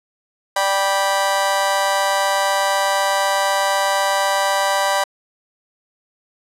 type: chord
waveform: 30% pulse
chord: G major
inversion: second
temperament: just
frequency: 588 / 784 / 980 Hz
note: D5 / G5 / B5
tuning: +2 / 0 / -14 cents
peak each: -18 dBFS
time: 0.56-5.04 s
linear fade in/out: 5 ms
effects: low-pass 11000 Hz 12 dB/octave